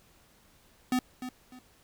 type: tone with echo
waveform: square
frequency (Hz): 252.6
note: B3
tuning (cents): +39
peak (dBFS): -25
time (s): 0.92-0.99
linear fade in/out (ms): 2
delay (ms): 300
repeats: 2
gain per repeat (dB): -11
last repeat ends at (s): 1.59
effects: pink hiss -62 dBFS RMS until 1.83 s